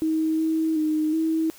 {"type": "tone with pitch steps", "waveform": "sine", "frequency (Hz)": [317, 319.7, 309.2, 321], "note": ["D#4", "D#4", "D#4", "E4"], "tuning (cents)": [32, 47, -11, -46], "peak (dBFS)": -20, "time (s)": [0.02, 1.5], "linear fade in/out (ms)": 0, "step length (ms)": 370, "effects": ["white hiss -49 dBFS RMS until 1.58 s"]}